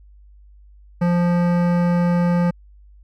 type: tone with hard clipping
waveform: sine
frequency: 174.61 Hz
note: F3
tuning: in tune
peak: -17 dBFS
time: 1.01-2.51 s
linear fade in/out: 10 ms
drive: 16 dB
effects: added 50 Hz sine -44 dBFS peak until 3.03 s